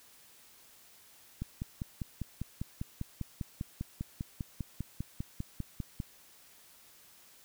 click train, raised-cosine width 5 ms, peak -23 dBFS, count 24, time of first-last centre 1.42-6.002 s, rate 5.02 Hz, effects white hiss -59 dBFS RMS until 7.44 s

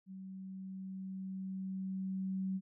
sine tone with level ramp, 190 Hz, F#3, 46 cents sharp, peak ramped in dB -45 to -33 dBFS, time 0.06-2.61 s, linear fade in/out 50 ms, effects none

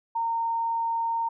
sine tone, 919 Hz, A#5, 25 cents flat, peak -24 dBFS, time 0.15-1.29 s, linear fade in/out 10 ms, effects none

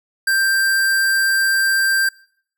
square tone, 1577 Hz, G6, 10 cents sharp, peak -15 dBFS, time 0.27-2.09 s, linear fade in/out 5 ms, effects noise-tail reverb RT60 0.6 s tail -23 dB re dry

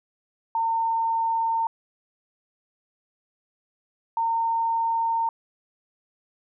sine tone pair in turn, 909 / 913.9 Hz, A#5 / A#5, -44 / -35 cents, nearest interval unison, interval 9 cents, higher second, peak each -21 dBFS, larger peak neither, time 0.55-1.67 / 4.17-5.29 s, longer neither, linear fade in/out 2 ms, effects none

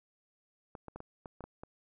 clicks, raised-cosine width 1 ms, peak -30 dBFS, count 8, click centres 0.752 / 0.883 / 0.96 / 1.004 / 1.258 / 1.407 / 1.44 / 1.635 s, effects none

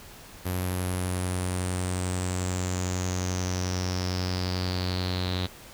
sawtooth tone with low-pass filter sweep, 91.2 Hz, F#2, 24 cents flat, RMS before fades -29 dBFS, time 0.45-5.47 s, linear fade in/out 10 ms, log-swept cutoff 12000 to 3900 Hz, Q 7.8, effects pink hiss -47 dBFS RMS until 5.73 s

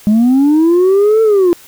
sine linear two-way sweep, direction up then down, 204.4 to 450 to 337.5 Hz, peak -4 dBFS, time 0.07-1.53 s, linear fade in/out 0 ms, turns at 1.22 s, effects tanh soft clip ceiling -5 dBFS + white hiss -40 dBFS RMS until 1.67 s

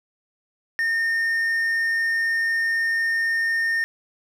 triangle tone, 1826 Hz, A#6, 36 cents flat, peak -18 dBFS, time 0.79-3.84 s, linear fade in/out 0 ms, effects none

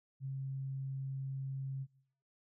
sine tone, 134.8 Hz, C#3, 48 cents flat, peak -37 dBFS, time 0.2-1.87 s, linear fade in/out 50 ms, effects noise-tail reverb RT60 0.8 s tail -24 dB re dry

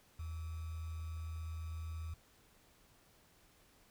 sine tone with sample-and-hold, 80.8 Hz, E2, 34 cents flat, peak -40 dBFS, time 0.19-2.14 s, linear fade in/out 5 ms, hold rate 1225 Hz, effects pink hiss -67 dBFS RMS until 3.9 s

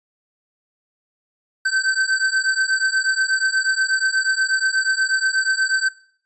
square beating tone pair, 1540 / 1548.3 Hz, G6 / G6, -31 / -22 cents, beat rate 8.3 Hz, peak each -21 dBFS, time 1.65-5.89 s, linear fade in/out 10 ms, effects noise-tail reverb RT60 0.5 s tail -18 dB re dry + resampled to 22050 Hz

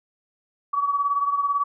sine beating tone pair, 1135 / 1153 Hz, C#6 / D6, +41 / -32 cents, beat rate 18 Hz, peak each -21 / -27 dBFS, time 0.73-1.64 s, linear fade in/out 10 ms, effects none

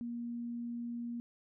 sine tone, 237 Hz, A#3, 29 cents sharp, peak -37 dBFS, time 0.01-1.2 s, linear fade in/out 0 ms, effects none

